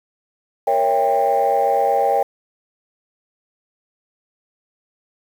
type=chord; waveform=sine; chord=A# diminished seventh; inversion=none; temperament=equal with one note detuned; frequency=466.2 / 554.4 / 659.3 / 793.1 Hz; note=A#4 / C#5 / E5 / G5; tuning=0 / 0 / 0 / +20 cents; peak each=-21 / -19 / -22 / -16 dBFS; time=0.67-2.23 s; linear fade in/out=5 ms; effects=tanh soft clip ceiling -8 dBFS + 7-bit